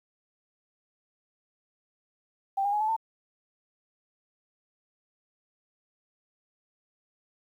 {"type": "tone with pitch steps", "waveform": "sine", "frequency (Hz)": [784, 810.2, 837.4, 865.4, 894.4], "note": ["G5", "G#5", "G#5", "A5", "A5"], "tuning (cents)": [0, -43, 14, -29, 28], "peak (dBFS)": -24, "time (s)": [2.57, 2.965], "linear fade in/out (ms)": 10, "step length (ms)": 79, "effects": ["10-bit"]}